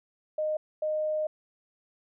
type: tone bursts at uneven times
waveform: sine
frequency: 616 Hz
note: D#5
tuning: 17 cents flat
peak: -26 dBFS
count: 2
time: 0.38-0.57 / 0.82-1.27 s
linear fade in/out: 5 ms
effects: none